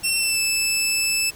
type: tone with pitch glide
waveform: 15% pulse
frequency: 2706 to 2630 Hz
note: E7 to E7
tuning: +45 to -5 cents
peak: -12 dBFS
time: 0.03-1.31 s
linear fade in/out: 20 ms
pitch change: -50 cents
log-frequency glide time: 0.15-0.4 s
effects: pink hiss -44 dBFS RMS until 1.35 s